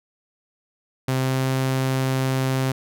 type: tone with pitch glide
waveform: sawtooth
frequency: 130.81 to 131.87 Hz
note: C3 to C3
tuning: 0 to +14 cents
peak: -16 dBFS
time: 1.08-2.72 s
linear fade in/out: 5 ms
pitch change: +14 cents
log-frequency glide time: 1.19-1.47 s
effects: none